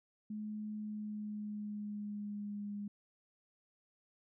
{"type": "tone with pitch glide", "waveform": "sine", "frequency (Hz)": [212.5, 204.6], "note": ["G#3", "G#3"], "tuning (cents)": [40, -26], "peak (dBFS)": -39, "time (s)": [0.3, 2.88], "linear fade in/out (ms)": 5, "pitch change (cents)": -66, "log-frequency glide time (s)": [0.74, 2.74], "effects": []}